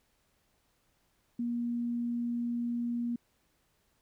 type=tone; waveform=sine; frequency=237.9 Hz; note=A#3; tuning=35 cents sharp; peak=-30 dBFS; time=1.39-3.16 s; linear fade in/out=5 ms; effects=pink hiss -73 dBFS RMS until 4.01 s